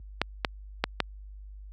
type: clicks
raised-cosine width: 0.3 ms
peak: -7 dBFS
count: 4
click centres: 0.216 / 0.448 / 0.84 / 1.003 s
effects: added 50 Hz sine -33 dBFS peak until 1.72 s + high-pass 80 Hz 12 dB/octave